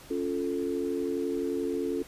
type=chord; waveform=sine; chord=Db augmented; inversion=none; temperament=equal; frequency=277.2 / 349.2 / 440 Hz; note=Db4 / F4 / A4; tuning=0 / 0 / 0 cents; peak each=-32 dBFS; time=0.1-2.03 s; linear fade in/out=10 ms; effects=pink hiss -50 dBFS RMS until 2.07 s + resampled to 32000 Hz